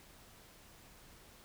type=silence; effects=pink hiss -59 dBFS RMS until 1.44 s